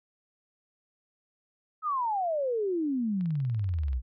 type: exponential sweep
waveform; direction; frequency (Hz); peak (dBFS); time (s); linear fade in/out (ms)
sine; down; 1300 to 58.1; -26; 1.82-4.02; 50
type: click train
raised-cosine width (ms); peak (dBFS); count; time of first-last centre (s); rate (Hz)
0.3; -36; 16; 3.21-3.931; 20.8
effects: none